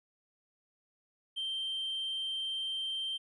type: tone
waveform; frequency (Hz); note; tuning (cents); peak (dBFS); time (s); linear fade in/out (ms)
triangle; 3139; G7; +2; -31; 1.36-3.18; 20
effects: tanh soft clip ceiling -28 dBFS + resampled to 24000 Hz